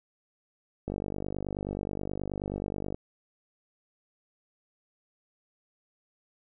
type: click train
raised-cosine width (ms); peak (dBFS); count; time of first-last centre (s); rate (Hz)
2; -20; 103; 0.88-2.945; 49.4
effects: none